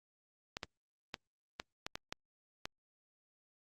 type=clicks; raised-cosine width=0.2 ms; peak=-21 dBFS; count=8; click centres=0.569 / 0.632 / 1.142 / 1.599 / 1.865 / 1.955 / 2.125 / 2.655 s; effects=Opus 48 kbps